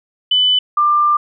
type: tone pair in turn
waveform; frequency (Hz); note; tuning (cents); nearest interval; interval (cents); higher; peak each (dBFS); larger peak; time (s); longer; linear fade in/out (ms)
sine; 3000 / 1190.6; F#7 / D6; +23 / +23; octave + major third; 1600; first; -10; neither; 0.31-0.59 / 0.77-1.17; second; 5
effects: none